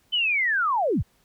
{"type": "linear sweep", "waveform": "sine", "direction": "down", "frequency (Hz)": [3073, 30.32], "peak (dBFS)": -20, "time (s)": [0.12, 1.03], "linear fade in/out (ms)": 20, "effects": ["pink hiss -64 dBFS RMS until 1.24 s"]}